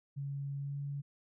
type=tone with pitch glide; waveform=sine; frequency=140 to 141.71 Hz; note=C#3 to C#3; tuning=+18 to +39 cents; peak=-36 dBFS; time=0.16-1.02 s; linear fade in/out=20 ms; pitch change=+21 cents; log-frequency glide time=0.58-0.78 s; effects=none